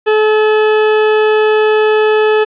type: tone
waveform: 40% pulse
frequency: 430 Hz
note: A4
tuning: 40 cents flat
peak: -7 dBFS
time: 0.06-2.45 s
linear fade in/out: 20 ms
effects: resampled to 8000 Hz + 8-bit